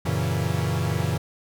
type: chord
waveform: 45% pulse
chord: F# dominant seventh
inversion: none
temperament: equal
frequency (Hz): 92.5 / 116.54 / 138.59 / 164.81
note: F#2 / A#2 / C#3 / E3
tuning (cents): 0 / 0 / 0 / 0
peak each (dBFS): -28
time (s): 0.05-1.18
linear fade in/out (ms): 10
effects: none